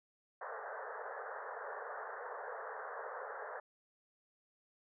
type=band-pass noise; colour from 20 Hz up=pink; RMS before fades=-45 dBFS; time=0.41-3.6 s; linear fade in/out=5 ms; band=430 to 1800 Hz; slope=96 dB/octave; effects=none